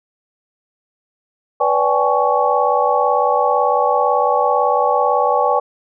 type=tone cluster; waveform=sine; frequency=495.2 / 581 / 789 / 847 / 1115 Hz; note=B4 / D5 / G5 / G#5 / C#6; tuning=+5 / -19 / +11 / +34 / +10 cents; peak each=-19 dBFS; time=1.6-5.6 s; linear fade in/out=10 ms; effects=none